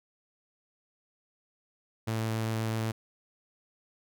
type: tone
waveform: sawtooth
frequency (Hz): 111.5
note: A2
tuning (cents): +23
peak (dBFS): -25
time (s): 2.07-2.92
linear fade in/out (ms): 10
effects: none